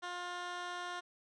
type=tone with band-pass filter; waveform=15% pulse; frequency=354.6 Hz; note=F4; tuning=26 cents sharp; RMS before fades=-42 dBFS; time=0.02-1.01 s; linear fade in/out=20 ms; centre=2000 Hz; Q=0.63; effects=resampled to 22050 Hz